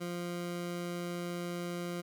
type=tone; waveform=20% pulse; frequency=174.61 Hz; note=F3; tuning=in tune; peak=-31 dBFS; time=0-2.02 s; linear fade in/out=20 ms; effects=none